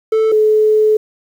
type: tone pair in turn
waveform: triangle / sine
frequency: 440 / 430.2 Hz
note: A4 / A4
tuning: 0 / -39 cents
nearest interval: unison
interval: 39 cents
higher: first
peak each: -8 dBFS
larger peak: neither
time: 0.12-0.32 / 0.32-0.97 s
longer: second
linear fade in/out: 5 ms
effects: 7-bit